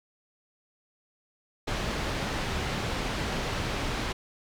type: low-pass noise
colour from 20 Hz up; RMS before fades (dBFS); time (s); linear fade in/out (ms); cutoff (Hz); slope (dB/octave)
pink; -31; 1.67-4.13; 10; 4500; 12
effects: none